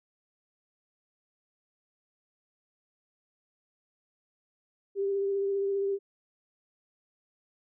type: tone with vibrato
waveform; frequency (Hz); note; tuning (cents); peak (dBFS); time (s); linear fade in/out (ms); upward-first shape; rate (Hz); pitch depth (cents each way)
sine; 395.6; G4; +16; -26; 4.95-5.99; 50; sine; 15; 18
effects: none